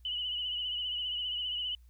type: tone with vibrato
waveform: sine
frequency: 2960 Hz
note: F#7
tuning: in tune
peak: -32 dBFS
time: 0.05-1.75 s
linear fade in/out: 2 ms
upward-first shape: sine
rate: 15 Hz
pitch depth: 49 cents each way
effects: added 60 Hz sine -54 dBFS peak until 1.89 s + white hiss -75 dBFS RMS until 1.89 s